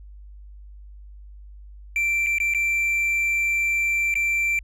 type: tone with dropouts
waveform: triangle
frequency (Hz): 2349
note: D7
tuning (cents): 0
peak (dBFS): -18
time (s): 1.96-4.59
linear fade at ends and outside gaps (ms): 1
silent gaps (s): 2.263-2.268 / 2.384-2.401 / 2.538-2.547 / 4.141-4.154
effects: added 50 Hz sine -40 dBFS peak until 4.63 s